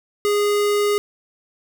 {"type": "tone", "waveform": "square", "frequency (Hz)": 412.3, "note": "G#4", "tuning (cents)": -13, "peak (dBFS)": -17, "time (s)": [0.25, 0.98], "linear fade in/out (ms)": 0, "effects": []}